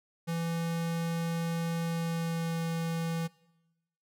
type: tone with pitch glide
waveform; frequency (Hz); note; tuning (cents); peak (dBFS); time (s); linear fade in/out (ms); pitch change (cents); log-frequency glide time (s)
square; 166.9 to 165.46; E3 to E3; +22 to +7; -31; 0.27-3.28; 20; -15; 1.82-2.63
effects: noise-tail reverb RT60 1.0 s tail -22 dB re dry